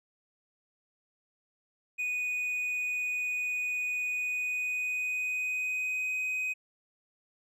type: tone with pitch glide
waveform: triangle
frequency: 2479 to 2511 Hz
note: D#7 to D#7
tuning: -7 to +15 cents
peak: -28 dBFS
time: 1.98-6.54 s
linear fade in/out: 20 ms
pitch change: +22 cents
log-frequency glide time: 4.07-6.17 s
effects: none